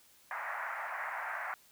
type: band-pass noise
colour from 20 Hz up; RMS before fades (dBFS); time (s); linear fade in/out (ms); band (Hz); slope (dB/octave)
white; -39; 0.31-1.54; 0; 650 to 2000; 48
effects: white hiss -63 dBFS RMS until 1.71 s